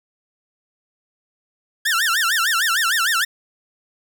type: tone with vibrato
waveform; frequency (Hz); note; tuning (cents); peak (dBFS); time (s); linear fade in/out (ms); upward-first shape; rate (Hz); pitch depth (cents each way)
sawtooth; 1568; G6; 0; -13; 1.85-3.25; 10; sine; 6.6; 290
effects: none